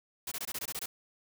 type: noise bursts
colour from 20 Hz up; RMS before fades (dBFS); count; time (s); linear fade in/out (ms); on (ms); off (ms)
white; -37; 9; 0.27-0.86; 5; 46; 22
effects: none